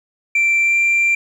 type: tone with pitch glide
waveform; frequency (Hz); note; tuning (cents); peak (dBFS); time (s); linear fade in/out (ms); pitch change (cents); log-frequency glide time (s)
sine; 2349 to 2364; D7 to D7; 0 to +11; -10; 0.35-1.15; 5; +11; 0.61-0.77
effects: tanh soft clip ceiling -11 dBFS + 8-bit